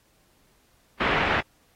white low-pass noise, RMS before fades -24 dBFS, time 1-1.41 s, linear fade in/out 10 ms, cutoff 2400 Hz, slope 24 dB/octave, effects pink hiss -64 dBFS RMS until 1.75 s + AAC 48 kbps

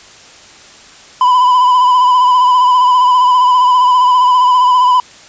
triangle tone with vibrato, 1000 Hz, B5, 21 cents sharp, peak -4 dBFS, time 1.21-5 s, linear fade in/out 2 ms, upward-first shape sine, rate 15 Hz, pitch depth 36 cents each way, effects white hiss -38 dBFS RMS until 5.28 s + resampled to 16000 Hz

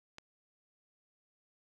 click, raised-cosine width 0.2 ms, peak -29 dBFS, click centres 0.184 s, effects none

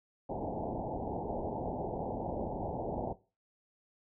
white low-pass noise, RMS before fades -37 dBFS, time 0.29-3.13 s, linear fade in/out 5 ms, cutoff 880 Hz, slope 96 dB/octave, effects noise-tail reverb RT60 0.3 s tail -17 dB re dry

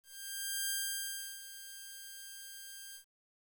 5% pulse tone with ADSR envelope, 1594 Hz, G6, 28 cents sharp, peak -22 dBFS, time 0.03-3.05 s, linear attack 660 ms, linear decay 710 ms, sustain -14 dB, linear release 100 ms, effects 10-bit

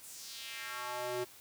square tone with high-pass filter sweep, 123.47 Hz, B2, in tune, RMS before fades -41 dBFS, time 0.02-1.25 s, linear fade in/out 20 ms, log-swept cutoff 9600 to 340 Hz, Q 1.9, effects white hiss -56 dBFS RMS until 1.4 s

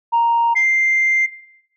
sine tone pair in turn, 932.3 / 2093 Hz, A#5 / C7, 0 / 0 cents, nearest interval octave + major second, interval 1400 cents, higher second, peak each -11 dBFS, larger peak neither, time 0.12-0.55 / 0.55-1.27 s, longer second, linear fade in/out 20 ms, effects noise-tail reverb RT60 0.8 s tail -19 dB re dry + tanh soft clip ceiling -9 dBFS

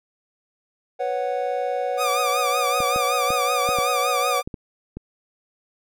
triangle chord, B suspended second, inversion none, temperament equal, 493.9 / 554.4 / 740 Hz, B4 / C#5 / F#5, 0 / 0 / 0 cents, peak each -25 / -25 / -24 dBFS, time 0.99-4.42 s, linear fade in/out 20 ms
sawtooth tone with vibrato, 1200 Hz, D6, 37 cents sharp, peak -18 dBFS, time 1.97-4.43 s, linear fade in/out 50 ms, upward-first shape triangle, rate 5.3 Hz, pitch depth 88 cents each way
clicks, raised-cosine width 3 ms, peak -19 dBFS, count 8, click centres 2.804 / 2.961 / 3.305 / 3.69 / 3.787 / 4.475 / 4.542 / 4.97 s
effects none

